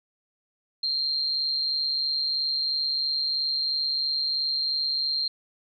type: tone with amplitude modulation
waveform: sine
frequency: 4186 Hz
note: C8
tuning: in tune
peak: -21 dBFS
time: 0.83-5.28 s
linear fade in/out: 5 ms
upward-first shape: sine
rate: 143 Hz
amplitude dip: 60%
effects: none